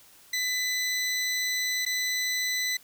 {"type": "tone with dropouts", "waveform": "20% pulse", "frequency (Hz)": 2002, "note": "B6", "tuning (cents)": 23, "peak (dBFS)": -21, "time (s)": [0.33, 2.77], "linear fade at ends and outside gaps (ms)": 5, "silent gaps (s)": [1.852, 1.862], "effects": ["white hiss -55 dBFS RMS until 2.83 s"]}